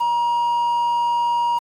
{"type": "tone with quantisation", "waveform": "triangle", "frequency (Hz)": 950, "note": "A#5", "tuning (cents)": 33, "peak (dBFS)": -15, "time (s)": [0, 1.59], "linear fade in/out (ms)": 10, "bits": 7, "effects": ["AAC 64 kbps"]}